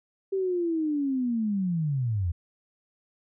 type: linear sweep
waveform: sine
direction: down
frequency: 392 to 80 Hz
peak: -24 dBFS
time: 0.32-2.32 s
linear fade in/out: 10 ms
effects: none